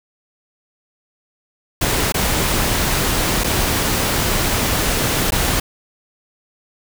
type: noise with dropouts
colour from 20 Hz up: pink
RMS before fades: -18 dBFS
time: 1.81-5.6 s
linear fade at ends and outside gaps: 5 ms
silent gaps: 2.122-2.142 / 3.437-3.442 / 5.307-5.32 s
effects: none